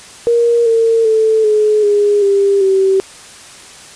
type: tone with pitch steps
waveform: sine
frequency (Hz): 470.5 / 455 / 440 / 425.5 / 411.5 / 397.9 / 384.8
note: A#4 / A#4 / A4 / G#4 / G#4 / G4 / G4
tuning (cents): +16 / -42 / 0 / +42 / -16 / +26 / -32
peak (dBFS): -8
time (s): 0.27-3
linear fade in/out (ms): 0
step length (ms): 390
effects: white hiss -36 dBFS RMS until 3.95 s + resampled to 22050 Hz